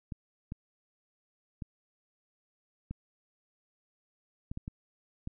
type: clicks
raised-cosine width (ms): 5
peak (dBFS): -25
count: 8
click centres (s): 0.122 / 0.521 / 1.622 / 2.91 / 4.515 / 4.574 / 4.679 / 5.274
effects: none